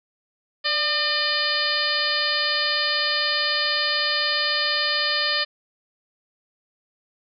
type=harmonic tone with a mistuned harmonic; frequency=603 Hz; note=D5; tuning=46 cents sharp; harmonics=1 / 2 / 3 / 4 / 5 / 6 / 7 / 8; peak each=-32 / -31 / -26 / -32 / -29 / -30 / -27 / -26 dBFS; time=0.64-5.45 s; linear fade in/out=20 ms; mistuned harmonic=1; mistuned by=-46 cents; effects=none